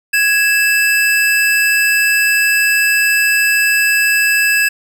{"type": "tone pair together", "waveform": "square", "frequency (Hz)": [1663.4, 2637], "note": ["G#6", "E7"], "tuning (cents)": [2, 0], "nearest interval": "minor sixth", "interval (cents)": 798, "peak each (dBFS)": -14, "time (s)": [0.13, 4.69], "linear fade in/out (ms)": 10, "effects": ["7-bit"]}